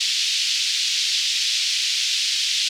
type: band-pass noise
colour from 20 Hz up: white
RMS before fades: -22 dBFS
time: 0-2.69 s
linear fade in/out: 10 ms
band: 2800 to 5200 Hz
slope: 24 dB/octave
effects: none